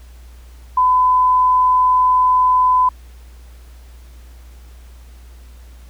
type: tone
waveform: sine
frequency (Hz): 1008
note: B5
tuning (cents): +35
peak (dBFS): -10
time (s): 0.77-2.89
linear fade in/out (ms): 5
effects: added 60 Hz sine -37 dBFS peak until 5.89 s + pink hiss -51 dBFS RMS until 5.89 s